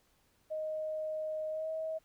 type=tone with pitch glide; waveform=sine; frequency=623 to 637.6 Hz; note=D#5 to D#5; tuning=+2 to +42 cents; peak=-34 dBFS; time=0.5-1.99 s; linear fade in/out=20 ms; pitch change=+40 cents; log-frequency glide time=1.5-1.7 s; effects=pink hiss -71 dBFS RMS until 2.04 s